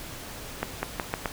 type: accelerating click train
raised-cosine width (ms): 0.5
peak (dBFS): -11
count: 5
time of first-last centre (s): 0.63-1.258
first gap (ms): 200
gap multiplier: 0.84
effects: pink hiss -40 dBFS RMS until 1.32 s